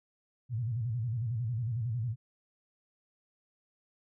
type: tone with vibrato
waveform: sine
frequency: 116.54 Hz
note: A#2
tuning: in tune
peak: -30 dBFS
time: 0.49-2.16 s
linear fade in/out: 50 ms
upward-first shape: square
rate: 11 Hz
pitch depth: 120 cents each way
effects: none